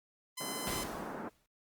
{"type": "tone", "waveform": "5% pulse", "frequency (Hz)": 1021, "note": "C6", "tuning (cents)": -43, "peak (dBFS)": -26, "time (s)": [0.37, 0.84], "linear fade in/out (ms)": 10}
{"type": "band-pass noise", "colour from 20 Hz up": "pink", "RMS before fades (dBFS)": -42, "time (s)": [0.4, 1.29], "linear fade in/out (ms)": 10, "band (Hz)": [190, 1500], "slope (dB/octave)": 24}
{"type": "noise with exponential decay", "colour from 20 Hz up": "pink", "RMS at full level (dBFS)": -36, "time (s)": [0.67, 1.46], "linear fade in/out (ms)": 0, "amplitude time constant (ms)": 170}
{"effects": ["Opus 32 kbps"]}